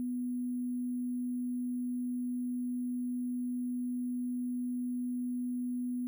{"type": "tone with sample-and-hold", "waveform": "sine", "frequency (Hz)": 247.4, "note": "B3", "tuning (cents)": 3, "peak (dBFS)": -32, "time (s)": [0, 6.07], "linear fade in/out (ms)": 0, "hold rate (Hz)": 11025, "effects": []}